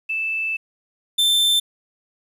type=tone pair in turn; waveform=sine / 45% pulse; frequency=2637 / 3553 Hz; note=E7 / A7; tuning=0 / +16 cents; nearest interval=perfect fourth; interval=516 cents; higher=second; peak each=-21 / -15 dBFS; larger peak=second; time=0.09-0.57 / 1.18-1.6 s; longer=first; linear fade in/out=10 ms; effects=resampled to 32000 Hz + 9-bit